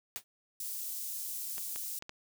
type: noise with exponential decay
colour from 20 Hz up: white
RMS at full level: -34 dBFS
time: 0.16-0.24 s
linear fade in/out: 0 ms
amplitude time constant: 16 ms
type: high-pass noise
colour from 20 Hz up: white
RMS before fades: -39 dBFS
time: 0.6-1.99 s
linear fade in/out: 2 ms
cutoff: 7000 Hz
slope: 12 dB/octave
type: clicks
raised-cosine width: 0.2 ms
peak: -26 dBFS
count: 4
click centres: 1.581 / 1.76 / 2.024 / 2.094 s
effects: none